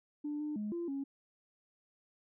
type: tone with pitch steps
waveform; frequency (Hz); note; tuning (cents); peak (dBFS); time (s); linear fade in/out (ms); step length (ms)
sine; 295.4 / 300.2 / 210 / 342.7 / 275.7; D4 / D4 / G#3 / F4 / C#4; +10 / +38 / +19 / -33 / -9; -34; 0.24-1.04; 10; 160
effects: tanh soft clip ceiling -31 dBFS